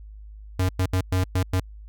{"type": "tone bursts at uneven times", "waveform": "square", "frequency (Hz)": 92.5, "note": "F#2", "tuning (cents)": 0, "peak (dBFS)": -20, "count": 6, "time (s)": [[0.59, 0.69], [0.79, 0.86], [0.93, 1.01], [1.12, 1.24], [1.35, 1.43], [1.53, 1.6]], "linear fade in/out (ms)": 5, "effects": ["added 52 Hz sine -39 dBFS peak until 1.88 s"]}